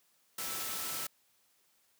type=tone in noise; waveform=sine; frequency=1318.5 Hz; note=E6; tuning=in tune; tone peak=-48 dBFS; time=0.38-1.07 s; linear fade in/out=5 ms; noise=white; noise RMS=-38 dBFS; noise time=0.38-1.07 s; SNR=-13 dB; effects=white hiss -71 dBFS RMS until 1.99 s + high-pass 100 Hz 12 dB/octave